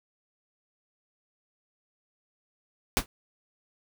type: noise with exponential decay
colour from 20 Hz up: pink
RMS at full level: -18 dBFS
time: 2.97-3.06 s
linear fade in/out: 0 ms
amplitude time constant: 18 ms
effects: none